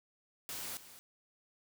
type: noise with echo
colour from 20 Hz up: white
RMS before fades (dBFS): -42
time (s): 0.49-0.77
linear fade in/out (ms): 0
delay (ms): 220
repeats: 1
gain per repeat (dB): -13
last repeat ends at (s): 0.99
effects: none